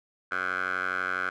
10% pulse tone with band-pass filter, 92.1 Hz, F#2, 7 cents flat, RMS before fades -30 dBFS, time 0.31-1.3 s, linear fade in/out 10 ms, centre 1500 Hz, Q 6, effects none

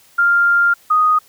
sine tone pair in turn, 1396.9 / 1244.1 Hz, F6 / D#6, 0 / -1 cents, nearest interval major second, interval 201 cents, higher first, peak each -10 dBFS, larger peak neither, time 0.18-0.74 / 0.9-1.19 s, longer first, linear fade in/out 10 ms, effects white hiss -50 dBFS RMS until 1.28 s

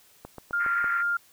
clicks, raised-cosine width 1 ms, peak -25 dBFS, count 5, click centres 0.25 / 0.383 / 0.509 / 0.663 / 0.843 s
sine tone with vibrato, 1396.9 Hz, F6, in tune, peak -23 dBFS, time 0.53-1.17 s, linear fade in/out 5 ms, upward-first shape square, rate 4.1 Hz, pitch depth 8 cents each way
white band-pass noise, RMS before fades -35 dBFS, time 0.59-1.03 s, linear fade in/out 20 ms, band 1200 to 2000 Hz, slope 48 dB/octave
effects white hiss -58 dBFS RMS until 1.32 s

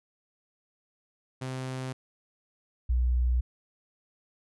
sawtooth / sine tone pair in turn, 130 / 61.35 Hz, C3 / B1, -11 / -11 cents, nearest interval octave + minor second, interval 1300 cents, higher first, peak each -29 / -22 dBFS, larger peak second, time 1.41-1.93 / 2.89-3.41 s, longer neither, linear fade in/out 10 ms, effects resampled to 24000 Hz

